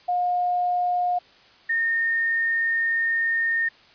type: tone pair in turn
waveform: sine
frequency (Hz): 715 / 1831.6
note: F5 / A#6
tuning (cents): +41 / -31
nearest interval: octave + major third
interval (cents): 1628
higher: second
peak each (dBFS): -20 / -20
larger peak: neither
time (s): 0.08-1.19 / 1.69-3.69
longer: second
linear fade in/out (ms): 10
effects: white hiss -53 dBFS RMS until 3.94 s + resampled to 11025 Hz